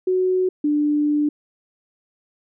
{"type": "tone pair in turn", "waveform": "sine", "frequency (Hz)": [370, 296], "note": ["F#4", "D4"], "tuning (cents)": [0, 14], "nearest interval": "major third", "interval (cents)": 386, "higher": "first", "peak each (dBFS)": -16, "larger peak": "neither", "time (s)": [[0.07, 0.49], [0.64, 1.29]], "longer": "second", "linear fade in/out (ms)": 5, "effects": []}